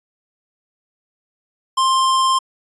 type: tone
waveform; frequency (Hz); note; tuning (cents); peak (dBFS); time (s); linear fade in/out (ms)
square; 1053; C6; +11; -14; 1.77-2.39; 10
effects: resampled to 24000 Hz